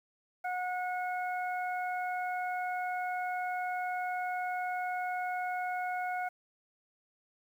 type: harmonic tone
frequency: 728 Hz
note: F#5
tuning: 28 cents flat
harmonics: 1 / 2 / 3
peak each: -33 / -39 / -43 dBFS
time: 0.44-6.29 s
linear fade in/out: 10 ms
effects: 10-bit